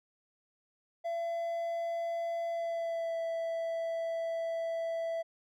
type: tone with pitch glide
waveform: triangle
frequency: 675 to 661.9 Hz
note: E5 to E5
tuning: +41 to +7 cents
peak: -30 dBFS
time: 1.04-5.23 s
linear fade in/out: 20 ms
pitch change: -34 cents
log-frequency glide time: 2.51-3.19 s
effects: none